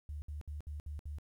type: tone bursts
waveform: sine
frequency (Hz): 74.2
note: D2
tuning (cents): +18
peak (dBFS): -39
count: 6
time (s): 0.09-1.185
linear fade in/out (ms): 0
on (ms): 130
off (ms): 63
effects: 12-bit